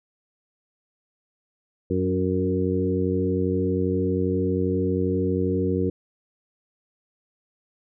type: harmonic tone with a mistuned harmonic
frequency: 92.5 Hz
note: F#2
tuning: in tune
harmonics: 1 / 2 / 3 / 4 / 5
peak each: -27 / -27 / -27 / -27 / -27 dBFS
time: 1.9-5.9 s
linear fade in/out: 5 ms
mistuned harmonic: 3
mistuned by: +16 cents
effects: none